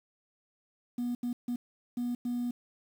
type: tone bursts at uneven times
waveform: sine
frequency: 242.6 Hz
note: B3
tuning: 31 cents flat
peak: -28 dBFS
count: 5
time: 0.98-1.15 / 1.23-1.33 / 1.48-1.56 / 1.97-2.15 / 2.25-2.51 s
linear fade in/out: 5 ms
effects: tanh soft clip ceiling -28 dBFS + 9-bit